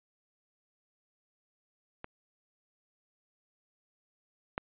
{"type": "clicks", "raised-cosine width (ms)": 0.5, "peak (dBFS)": [-25, -17], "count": 2, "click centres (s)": [2.044, 4.579], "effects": ["resampled to 8000 Hz"]}